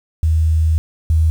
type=tone pair in turn; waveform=sine; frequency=79.8 / 79.8 Hz; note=D#2 / D#2; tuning=+44 / +44 cents; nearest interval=unison; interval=0 cents; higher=neither; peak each=-11 / -10 dBFS; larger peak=second; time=0.23-0.78 / 1.1-1.3 s; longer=first; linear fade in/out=0 ms; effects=7-bit